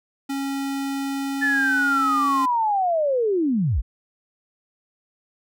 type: tone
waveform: square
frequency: 275 Hz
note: C#4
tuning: 14 cents flat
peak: -25 dBFS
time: 0.29-2.46 s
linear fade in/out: 10 ms
type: linear sweep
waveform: sine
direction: down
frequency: 1757 to 37 Hz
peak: -18 dBFS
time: 1.41-3.82 s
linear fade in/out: 20 ms
effects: none

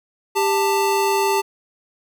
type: tone pair together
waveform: square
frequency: 395.1 / 887 Hz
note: G4 / A5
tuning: +14 / +14 cents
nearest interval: octave + major second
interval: 1400 cents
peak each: -20 dBFS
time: 0.35-1.42 s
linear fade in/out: 20 ms
effects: none

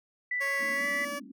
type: tone with vibrato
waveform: sine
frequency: 1974 Hz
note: B6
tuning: 1 cent flat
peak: -28 dBFS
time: 0.31-1.05 s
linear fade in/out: 5 ms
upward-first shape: sine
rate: 6 Hz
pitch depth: 8 cents each way
type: tone with pitch glide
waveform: 15% pulse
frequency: 554 to 573.9 Hz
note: C#5 to D5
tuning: -1 to -40 cents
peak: -27 dBFS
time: 0.4-1.2 s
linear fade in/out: 20 ms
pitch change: +61 cents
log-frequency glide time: 0.73-0.88 s
type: band-pass noise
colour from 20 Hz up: white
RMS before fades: -44 dBFS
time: 0.59-1.32 s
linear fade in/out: 10 ms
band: 200 to 310 Hz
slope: 96 dB/octave
effects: none

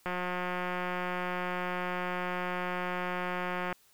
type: click train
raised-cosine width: 0.5 ms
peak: -19 dBFS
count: 661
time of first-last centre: 0.06-3.727 s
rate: 180 Hz
effects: white hiss -64 dBFS RMS until 3.93 s

